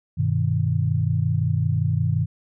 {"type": "chord", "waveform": "sine", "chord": "G augmented", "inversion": "none", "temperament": "equal", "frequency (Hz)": [98, 123.47, 155.56], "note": ["G2", "B2", "D#3"], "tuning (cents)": [0, 0, 0], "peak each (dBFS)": -23, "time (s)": [0.17, 2.26], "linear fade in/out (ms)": 20, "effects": []}